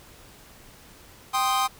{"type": "chord", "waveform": "45% pulse", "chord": "C minor", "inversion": "second", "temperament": "equal", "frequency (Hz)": [784, 1046.5, 1244.5], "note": ["G5", "C6", "Eb6"], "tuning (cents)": [0, 0, 0], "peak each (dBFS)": -26, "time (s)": [1.33, 1.68], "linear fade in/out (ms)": 20, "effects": ["pink hiss -50 dBFS RMS until 1.79 s"]}